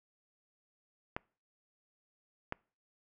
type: clicks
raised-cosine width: 0.5 ms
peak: -20 dBFS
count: 2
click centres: 1.165 / 2.524 s
effects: noise-tail reverb RT60 0.4 s tail -26 dB re dry